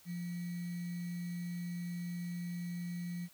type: tone with sample-and-hold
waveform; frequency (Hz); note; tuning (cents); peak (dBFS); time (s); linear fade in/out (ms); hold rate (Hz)
sine; 174.61; F3; 0; -37; 0.05-3.29; 50; 2100
effects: white hiss -62 dBFS RMS until 3.33 s